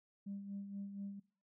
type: tone with tremolo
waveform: sine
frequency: 199.3 Hz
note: G3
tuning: 29 cents sharp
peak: -40 dBFS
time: 0.26-1.2 s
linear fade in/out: 10 ms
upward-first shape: sine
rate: 4.2 Hz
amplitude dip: 55%
effects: noise-tail reverb RT60 0.4 s tail -21 dB re dry + tanh soft clip ceiling -37 dBFS